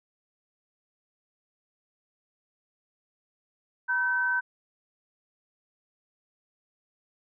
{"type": "tone pair together", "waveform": "sine", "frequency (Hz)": [966, 1533.4], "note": ["B5", "G6"], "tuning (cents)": [-39, -39], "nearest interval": "minor sixth", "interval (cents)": 800, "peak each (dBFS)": [-32, -24], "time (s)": [3.88, 4.41], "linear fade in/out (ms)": 20, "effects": []}